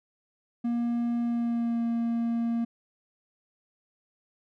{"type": "tone with pitch glide", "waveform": "triangle", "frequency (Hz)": [236.7, 232.6], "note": ["A#3", "A#3"], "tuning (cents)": [27, -4], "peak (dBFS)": -23, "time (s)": [0.64, 2.65], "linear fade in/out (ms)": 10, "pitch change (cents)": -31, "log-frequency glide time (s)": [1.21, 1.83], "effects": []}